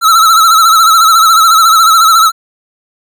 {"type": "tone with vibrato", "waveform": "square", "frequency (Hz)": 1318.5, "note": "E6", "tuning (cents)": 0, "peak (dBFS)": -4, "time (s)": [0.01, 2.32], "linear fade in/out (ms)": 50, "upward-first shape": "sine", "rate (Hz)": 14, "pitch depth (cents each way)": 68, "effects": []}